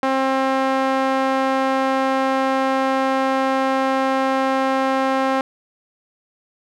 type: tone with band-pass filter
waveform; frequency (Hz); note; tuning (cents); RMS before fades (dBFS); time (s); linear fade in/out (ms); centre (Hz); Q
sawtooth; 266; C4; +29; -19; 0.03-5.41; 2; 900; 0.9
effects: none